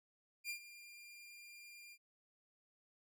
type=tone with ADSR envelope; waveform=sawtooth; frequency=2397 Hz; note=D7; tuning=35 cents sharp; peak=-36 dBFS; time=0.44-1.98 s; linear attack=54 ms; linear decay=94 ms; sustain=-15 dB; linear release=56 ms; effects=none